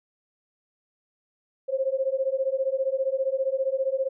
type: beating tone pair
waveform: sine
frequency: 525 / 540 Hz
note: C5 / C#5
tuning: +6 / -45 cents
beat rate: 15 Hz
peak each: -26 dBFS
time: 1.68-4.09 s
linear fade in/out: 20 ms
effects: none